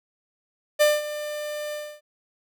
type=tone with ADSR envelope; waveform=45% pulse; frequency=597 Hz; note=D5; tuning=28 cents sharp; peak=-14 dBFS; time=0.79-2.01 s; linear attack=24 ms; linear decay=200 ms; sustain=-15 dB; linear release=280 ms; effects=none